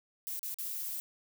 violet noise with dropouts, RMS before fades -38 dBFS, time 0.27-1 s, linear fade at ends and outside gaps 0 ms, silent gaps 0.393-0.43 / 0.543-0.586 s, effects none

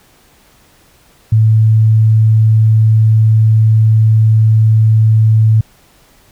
sine tone, 110 Hz, A2, in tune, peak -5 dBFS, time 1.32-5.61 s, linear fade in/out 5 ms, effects pink hiss -48 dBFS RMS until 6.31 s

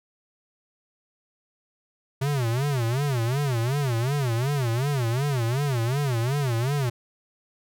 square tone with vibrato, 128.9 Hz, C3, 26 cents flat, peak -23 dBFS, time 2.21-6.9 s, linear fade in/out 10 ms, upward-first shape sine, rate 2.7 Hz, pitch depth 220 cents each way, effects none

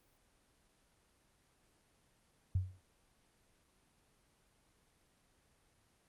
sine tone with exponential decay, 92.5 Hz, F#2, in tune, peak -27 dBFS, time 2.55-2.81 s, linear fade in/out 5 ms, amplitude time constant 55 ms, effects pink hiss -72 dBFS RMS until 6.08 s + Opus 24 kbps

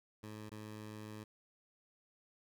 15% pulse tone with dropouts, 107.2 Hz, A2, 45 cents flat, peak -40 dBFS, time 0.23-1.24 s, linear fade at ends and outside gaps 5 ms, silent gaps 0.494-0.516 s, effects none

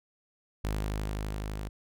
sawtooth tone with level ramp, 51.91 Hz, G#1, in tune, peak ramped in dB -25 to -31 dBFS, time 0.64-1.69 s, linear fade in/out 5 ms, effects none

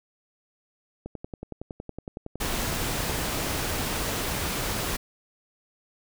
click train, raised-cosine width 2 ms, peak -22 dBFS, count 28, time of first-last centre 1.06-3.56 s, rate 10.8 Hz
pink noise, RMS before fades -29 dBFS, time 2.4-4.97 s, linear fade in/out 10 ms
effects none

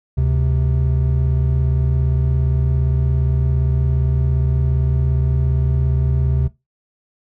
triangle tone pair together, 73.41 / 130.81 Hz, D2 / C3, 0 / 0 cents, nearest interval minor seventh, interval 1000 cents, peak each -15 dBFS, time 0.17-6.48 s, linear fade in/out 10 ms, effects noise-tail reverb RT60 0.2 s tail -18 dB re dry

